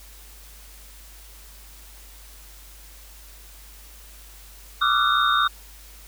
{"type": "tone cluster", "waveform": "sine", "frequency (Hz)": [1166, 1230, 1368, 1487, 3684], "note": ["D6", "D#6", "F6", "F#6", "A#7"], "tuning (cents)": [-13, -20, -36, 8, -21], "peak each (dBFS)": [-22, -26, -23, -25, -24], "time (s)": [4.81, 5.48], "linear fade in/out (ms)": 10, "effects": ["added 50 Hz sine -45 dBFS peak until 6.07 s", "white hiss -48 dBFS RMS until 6.07 s"]}